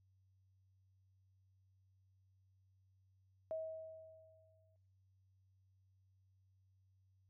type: tone with exponential decay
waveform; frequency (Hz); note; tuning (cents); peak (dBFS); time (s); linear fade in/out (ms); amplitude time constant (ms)
sine; 640; D#5; +49; -38; 3.51-4.76; 0; 270
effects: noise-tail reverb RT60 0.9 s tail -22 dB re dry + added 95 Hz sine -70 dBFS peak until 7.29 s